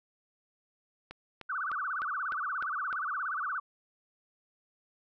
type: click train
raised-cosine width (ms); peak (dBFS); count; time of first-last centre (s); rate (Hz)
0.3; -27; 7; 1.11-2.928; 3.3
type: tone with vibrato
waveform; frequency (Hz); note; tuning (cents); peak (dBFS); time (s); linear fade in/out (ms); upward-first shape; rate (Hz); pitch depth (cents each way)
sine; 1319; E6; +1; -31; 1.49-3.6; 10; sine; 17; 270
effects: none